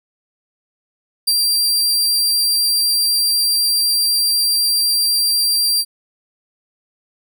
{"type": "tone with ADSR envelope", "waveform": "sawtooth", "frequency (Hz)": 4723, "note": "D8", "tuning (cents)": 9, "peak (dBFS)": -9, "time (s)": [1.27, 5.85], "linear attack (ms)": 11, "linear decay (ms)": 52, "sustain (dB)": -2, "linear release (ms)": 51, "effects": []}